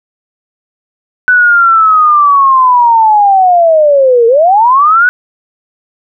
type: linear two-way sweep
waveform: sine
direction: down then up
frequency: 1500 to 451.3 to 1500 Hz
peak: -3 dBFS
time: 1.28-5.09 s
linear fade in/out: 0 ms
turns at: 4.27 s
effects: none